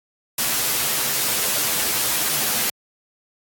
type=noise with comb filter; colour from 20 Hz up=white; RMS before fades=-21 dBFS; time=0.38-2.7 s; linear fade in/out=5 ms; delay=11 ms; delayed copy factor=-0.75; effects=high-pass 80 Hz 12 dB/octave + AAC 64 kbps